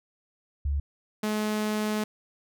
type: tone pair in turn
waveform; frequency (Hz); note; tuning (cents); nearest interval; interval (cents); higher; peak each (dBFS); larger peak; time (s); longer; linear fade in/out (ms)
sine / sawtooth; 71.1 / 213.1; C#2 / G#3; +45 / +45; octave + perfect fifth; 1900; second; -24 / -22; second; 0.65-0.8 / 1.23-2.04; second; 5
effects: none